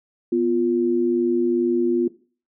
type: tone pair together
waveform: sine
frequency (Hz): 246.9 / 349.2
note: B3 / F4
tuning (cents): 0 / 0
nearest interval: tritone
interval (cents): 600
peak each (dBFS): -22 / -18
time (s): 0.32-2.08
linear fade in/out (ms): 5
effects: noise-tail reverb RT60 0.4 s tail -18 dB re dry